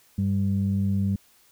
sine tone pair together, 98 / 196 Hz, G2 / G3, 0 / 0 cents, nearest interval octave, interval 1200 cents, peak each -23 dBFS, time 0.18-1.16 s, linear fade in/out 5 ms, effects tanh soft clip ceiling -15 dBFS + white hiss -59 dBFS RMS until 1.51 s

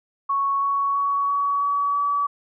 sine tone with pitch steps, 1108.7 / 1115.8 / 1122.9 / 1130 / 1137.2 / 1144.5 Hz, C#6 / C#6 / C#6 / C#6 / C#6 / D6, 0 / +11 / +22 / +33 / +44 / -45 cents, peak -19 dBFS, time 0.29-2.27 s, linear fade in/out 10 ms, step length 330 ms, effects none

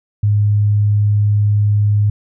sine tone, 103.83 Hz, G#2, in tune, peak -10 dBFS, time 0.23-2.1 s, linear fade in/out 5 ms, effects none

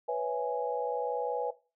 sine chord, C# minor seventh, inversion third, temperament equal, 493.9 / 554.4 / 659.3 / 830.6 Hz, B4 / C#5 / E5 / G#5, 0 / 0 / 0 / 0 cents, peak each -32 / -37 / -37 / -34 dBFS, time 0.08-1.51 s, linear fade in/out 10 ms, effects noise-tail reverb RT60 0.3 s tail -17 dB re dry

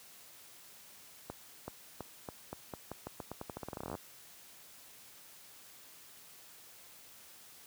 accelerating click train, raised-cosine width 1 ms, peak -26 dBFS, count 26, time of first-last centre 1.3-3.952 s, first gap 380 ms, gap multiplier 0.86, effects white hiss -56 dBFS RMS until 7.66 s + high-pass 60 Hz 12 dB/octave

